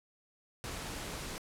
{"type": "noise", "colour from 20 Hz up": "pink", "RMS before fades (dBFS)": -41, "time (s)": [0.64, 1.38], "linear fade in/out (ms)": 0, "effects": ["low-pass 11000 Hz 12 dB/octave"]}